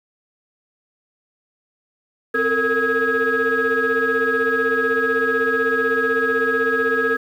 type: tone cluster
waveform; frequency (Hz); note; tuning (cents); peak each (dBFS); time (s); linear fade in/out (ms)
sine; 263.4 / 446.5 / 462.4 / 1280 / 1650; C4 / A4 / A#4 / D#6 / G#6; +12 / +25 / -14 / +49 / -12; -27 / -22 / -21 / -24 / -19; 2.34-7.17; 10
effects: tanh soft clip ceiling -10 dBFS + 8-bit